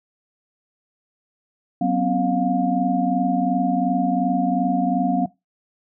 sine tone cluster, 186.6 / 246.4 / 269.2 / 707 Hz, F#3 / B3 / C4 / F5, +15 / -4 / +49 / +21 cents, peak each -23 dBFS, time 1.81-5.26 s, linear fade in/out 5 ms, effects noise-tail reverb RT60 0.2 s tail -19 dB re dry

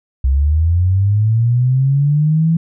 sine linear sweep, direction up, 63.9 to 166.4 Hz, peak -10 dBFS, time 0.24-2.57 s, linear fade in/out 5 ms, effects none

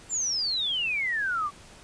sine exponential sweep, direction down, 7459 to 1125 Hz, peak -25 dBFS, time 0.09-1.51 s, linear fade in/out 50 ms, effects pink hiss -50 dBFS RMS until 1.83 s + resampled to 22050 Hz

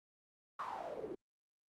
pink noise with band-pass filter sweep, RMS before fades -44 dBFS, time 0.59-1.15 s, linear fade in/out 5 ms, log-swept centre 1200 to 340 Hz, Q 7.9, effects Opus 48 kbps

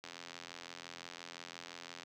click train, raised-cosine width 0.2 ms, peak -28 dBFS, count 172, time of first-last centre 0.04-2.033 s, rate 85.8 Hz, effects high-pass 200 Hz 12 dB/octave

